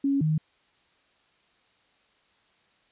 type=tone pair in turn; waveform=sine; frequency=277.2 / 155.57 Hz; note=C#4 / D#3; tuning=0 / 0 cents; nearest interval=minor seventh; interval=1000 cents; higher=first; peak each=-21 dBFS; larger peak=neither; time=0.04-0.21 / 0.21-0.38 s; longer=neither; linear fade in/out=5 ms; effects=white hiss -65 dBFS RMS until 2.91 s + resampled to 8000 Hz